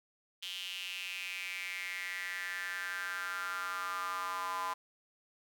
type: tone with high-pass filter sweep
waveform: square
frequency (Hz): 92.5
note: F#2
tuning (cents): 0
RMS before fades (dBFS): -39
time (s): 0.42-4.74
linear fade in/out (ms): 10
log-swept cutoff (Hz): 3100 to 1000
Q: 5.9
effects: none